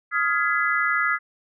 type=chord; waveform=sine; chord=F half-diminished seventh; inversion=third; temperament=just; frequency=1257.2 / 1396.9 / 1676.3 / 2012 Hz; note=Eb6 / F6 / Ab6 / Cb7; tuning=+18 / 0 / +16 / +32 cents; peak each=-25 dBFS; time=0.11-1.19 s; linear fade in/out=50 ms; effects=none